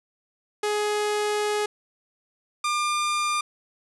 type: tone pair in turn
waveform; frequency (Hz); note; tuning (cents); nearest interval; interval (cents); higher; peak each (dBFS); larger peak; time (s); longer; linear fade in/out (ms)
sawtooth; 418.7 / 1199.8; G#4 / D6; +14 / +37; octave + tritone; 1823; second; -19; neither; 0.63-1.66 / 2.64-3.41; first; 5
effects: resampled to 24000 Hz + 8-bit